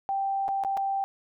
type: tone with dropouts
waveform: sine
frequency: 784 Hz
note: G5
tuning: in tune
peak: -25 dBFS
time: 0.09-1.04 s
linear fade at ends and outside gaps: 0 ms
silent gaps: 0.481-0.488 / 0.637-0.648 / 0.77-0.774 s
effects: none